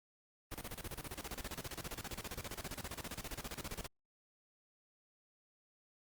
pink noise with tremolo, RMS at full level -43 dBFS, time 0.51-3.87 s, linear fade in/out 10 ms, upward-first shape square, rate 15 Hz, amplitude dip 80%, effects Opus 32 kbps

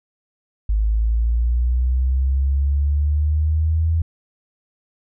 sine linear sweep, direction up, 51.91 to 82.41 Hz, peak -15 dBFS, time 0.69-4.02 s, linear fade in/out 5 ms, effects none

